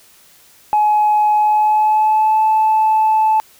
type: tone with pitch glide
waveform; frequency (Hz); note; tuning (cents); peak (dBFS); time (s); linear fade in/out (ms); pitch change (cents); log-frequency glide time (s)
sine; 845 to 871.3; G#5 to A5; +30 to -17; -9; 0.73-3.4; 0; +53; 1.35-2.43
effects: tanh soft clip ceiling -7 dBFS + white hiss -48 dBFS RMS until 3.59 s